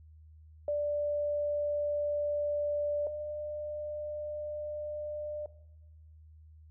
sine tone pair in turn, 587.3 / 598.3 Hz, D5 / D5, 0 / +32 cents, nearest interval unison, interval 32 cents, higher second, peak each -28 / -35 dBFS, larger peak first, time 0.68-3.07 / 3.07-5.46 s, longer neither, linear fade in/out 2 ms, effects noise-tail reverb RT60 0.9 s tail -17 dB re dry + added 78 Hz sine -52 dBFS peak until 6.7 s

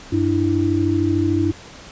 sine tone cluster, 96.6 / 297.8 / 331.2 Hz, G2 / D4 / E4, -25 / +24 / +8 cents, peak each -21 / -20 / -19 dBFS, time 0.12-1.52 s, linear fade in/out 10 ms, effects pink hiss -40 dBFS RMS until 1.91 s + resampled to 16000 Hz

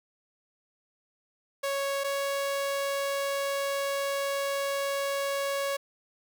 sawtooth tone pair in turn, 554.4 / 556.5 Hz, C#5 / C#5, 0 / +7 cents, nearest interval unison, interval 7 cents, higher second, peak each -24 / -24 dBFS, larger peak neither, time 1.63-2.04 / 2.04-5.77 s, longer second, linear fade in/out 10 ms, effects none

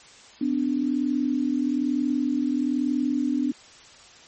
sine tone pair together, 252.6 / 293.7 Hz, B3 / D4, +39 / 0 cents, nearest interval minor third, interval 261 cents, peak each -24 dBFS, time 0.41-3.52 s, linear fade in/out 5 ms, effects white hiss -49 dBFS RMS until 4.27 s + MP3 32 kbps

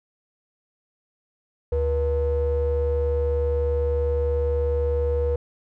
triangle ring-modulated tone, 203.9 Hz, G#3, 32 cents flat, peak -14 dBFS, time 1.72-5.36 s, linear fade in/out 5 ms, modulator 278 Hz, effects tanh soft clip ceiling -13 dBFS

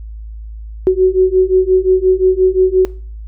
sine beating tone pair, 370 / 375.7 Hz, F#4 / F#4, 0 / +26 cents, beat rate 5.7 Hz, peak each -11 dBFS, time 0.87-2.85 s, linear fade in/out 0 ms, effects noise-tail reverb RT60 0.4 s tail -20 dB re dry + added 54 Hz sine -26 dBFS peak until 3.27 s

